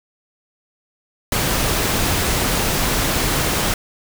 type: noise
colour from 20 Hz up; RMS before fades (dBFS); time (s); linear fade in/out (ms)
pink; -19; 1.32-3.74; 2
effects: none